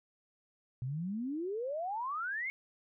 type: exponential sweep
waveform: sine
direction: up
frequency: 120.6 to 2217 Hz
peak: -34 dBFS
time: 0.82-2.5 s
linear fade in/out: 0 ms
effects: none